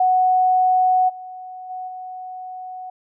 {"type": "tone with level steps", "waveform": "sine", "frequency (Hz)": 740, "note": "F#5", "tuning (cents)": 0, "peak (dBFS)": [-13, -32, -27, -30], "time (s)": [0, 2.9], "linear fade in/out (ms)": 5, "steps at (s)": [1.08, 1.69, 1.87], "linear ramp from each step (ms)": 20, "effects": []}